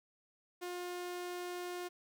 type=tone; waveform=sawtooth; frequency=356 Hz; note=F4; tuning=33 cents sharp; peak=-36 dBFS; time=0.61-1.89 s; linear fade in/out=20 ms; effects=12-bit